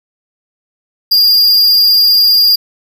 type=tone with amplitude modulation; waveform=square; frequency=4805 Hz; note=D8; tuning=39 cents sharp; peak=-4 dBFS; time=1.11-2.56 s; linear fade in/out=10 ms; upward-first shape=sine; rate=203 Hz; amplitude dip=45%; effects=none